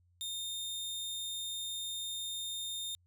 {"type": "tone", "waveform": "sawtooth", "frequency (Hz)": 3646, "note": "A#7", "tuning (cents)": -39, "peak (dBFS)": -34, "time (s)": [0.21, 2.95], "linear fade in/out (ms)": 0, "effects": ["added 88 Hz sine -66 dBFS peak until 3.06 s"]}